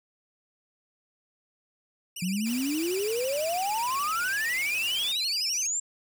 15% pulse tone with vibrato, 2637 Hz, E7, in tune, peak -28 dBFS, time 2.16-5.67 s, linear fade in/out 5 ms, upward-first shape sine, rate 12 Hz, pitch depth 220 cents each way
sine exponential sweep, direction up, 174.61 to 7520 Hz, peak -26 dBFS, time 2.22-5.8 s, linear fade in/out 5 ms
white noise, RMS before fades -41 dBFS, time 2.45-5.13 s, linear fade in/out 20 ms
effects none

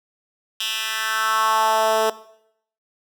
10% pulse tone with high-pass filter sweep, 220 Hz, A3, in tune, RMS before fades -20 dBFS, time 0.6-2.1 s, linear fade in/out 5 ms, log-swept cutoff 3000 to 500 Hz, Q 2.8, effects noise-tail reverb RT60 0.7 s tail -18 dB re dry

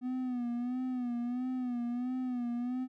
triangle tone with vibrato, 247.2 Hz, B3, 2 cents sharp, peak -30 dBFS, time 0.01-2.88 s, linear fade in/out 50 ms, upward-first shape sine, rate 1.5 Hz, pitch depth 65 cents each way, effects none

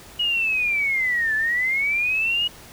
sine linear two-way sweep, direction down then up, 2910 to 1726 to 2910 Hz, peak -19 dBFS, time 0.19-2.48 s, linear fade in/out 10 ms, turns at 1.35 s, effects pink hiss -44 dBFS RMS until 2.72 s

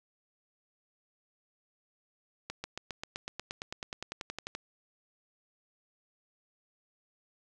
accelerating click train, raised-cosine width 0.2 ms, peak -20 dBFS, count 20, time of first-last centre 2.5-4.55 s, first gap 140 ms, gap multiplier 0.97, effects none

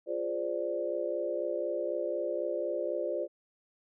sine chord, D half-diminished seventh, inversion first, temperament equal, 349.2 / 415.3 / 523.3 / 587.3 Hz, F4 / Ab4 / C5 / D5, 0 / 0 / 0 / 0 cents, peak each -36 / -39 / -35 / -34 dBFS, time 0.06-3.28 s, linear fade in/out 50 ms, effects none

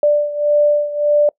sine beating tone pair, 589 / 590.7 Hz, D5 / D5, +5 / +10 cents, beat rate 1.7 Hz, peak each -13 / -17 dBFS, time 0.03-1.29 s, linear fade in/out 2 ms, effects noise-tail reverb RT60 0.1 s tail -25 dB re dry

